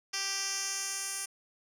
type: tone with band-pass filter sweep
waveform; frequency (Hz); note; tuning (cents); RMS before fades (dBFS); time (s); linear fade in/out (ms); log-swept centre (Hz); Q
10% pulse; 392; G4; 0; -35; 0.13-1.26; 10; 4900 to 8700; 2.1
effects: none